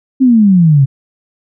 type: exponential sweep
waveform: sine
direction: down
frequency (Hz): 270 to 130.81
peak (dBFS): -4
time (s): 0.2-0.86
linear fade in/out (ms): 20
effects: none